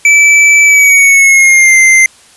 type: tone with pitch glide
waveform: square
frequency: 2312 to 2084 Hz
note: D7 to C7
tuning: -28 to -7 cents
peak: -3 dBFS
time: 0.05-2.06 s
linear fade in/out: 2 ms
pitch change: -179 cents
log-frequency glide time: 0.64-1.78 s
effects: white hiss -41 dBFS RMS until 2.36 s + resampled to 24000 Hz